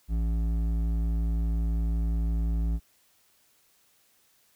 triangle tone with hard clipping, 55.9 Hz, A1, 28 cents sharp, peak -26 dBFS, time 0.08-2.8 s, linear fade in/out 50 ms, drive 13 dB, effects white hiss -65 dBFS RMS until 4.55 s

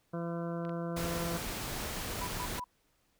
harmonic tone, 169.4 Hz, E3, 48 cents sharp, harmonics 1 / 2 / 3 / 4 / 6 / 7 / 8 / 9, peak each -36 / -41 / -41 / -44 / -48 / -52 / -50 / -54 dBFS, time 0.13-1.38 s, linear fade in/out 10 ms
clicks, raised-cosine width 0.3 ms, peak -34 dBFS, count 2, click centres 0.651 / 0.694 s
pink noise, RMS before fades -38 dBFS, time 0.96-2.6 s, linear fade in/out 10 ms
sine tone bursts, 989 Hz, B5, 2 cents sharp, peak -37 dBFS, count 3, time 2.21-2.642 s, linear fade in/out 5 ms, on 64 ms, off 120 ms
effects pink hiss -73 dBFS RMS until 3.19 s

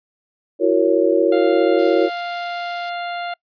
sine chord, F# dominant seventh, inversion third, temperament just, 333 / 370 / 462.5 / 555 Hz, E4 / F#4 / A#4 / C#5, +18 / 0 / -14 / +2 cents, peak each -18 dBFS, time 0.59-2.1 s, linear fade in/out 50 ms
harmonic tone, 698.5 Hz, F5, in tune, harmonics 1 / 2 / 3 / 4 / 5 / 6, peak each -25 / -31 / -35 / -37 / -39 / -41 dBFS, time 1.32-3.34 s, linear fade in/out 5 ms
white high-pass noise, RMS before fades -35 dBFS, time 1.78-2.9 s, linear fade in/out 10 ms, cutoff 3400 Hz, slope 12 dB/octave
effects noise-tail reverb RT60 0.1 s tail -26 dB re dry + resampled to 11025 Hz

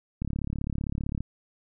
click train, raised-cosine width 5 ms, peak -18 dBFS, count 36, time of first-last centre 0.22-1.206 s, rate 35.5 Hz, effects none

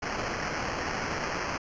white noise with sample-and-hold, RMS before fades -32 dBFS, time 0.02-1.58 s, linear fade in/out 10 ms, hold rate 3675 Hz, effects resampled to 16000 Hz

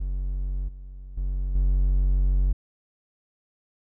triangle tone with level steps, 46.45 Hz, F#1, 7 cents sharp, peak -23 / -35 / -22 / -16 dBFS, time 0-2.53 s, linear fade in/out 10 ms, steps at 0.68 / 1.17 / 1.55 s, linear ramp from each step 5 ms, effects none

